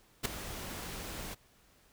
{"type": "noise with ADSR envelope", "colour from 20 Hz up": "pink", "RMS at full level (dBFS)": -28, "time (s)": [0.23, 1.35], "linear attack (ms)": 24, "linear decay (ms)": 6, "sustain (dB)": -14, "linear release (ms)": 18, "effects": ["pink hiss -65 dBFS RMS until 1.92 s"]}